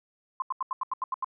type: tone bursts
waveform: sine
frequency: 1046.5 Hz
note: C6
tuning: in tune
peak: -26 dBFS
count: 9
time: 0.4-1.245 s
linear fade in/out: 2 ms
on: 21 ms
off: 82 ms
effects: none